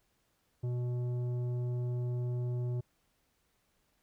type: tone with tanh clipping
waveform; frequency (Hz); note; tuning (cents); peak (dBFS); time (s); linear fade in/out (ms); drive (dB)
sine; 122.8; B2; -9; -33; 0.63-2.81; 10; 10
effects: pink hiss -75 dBFS RMS until 4.02 s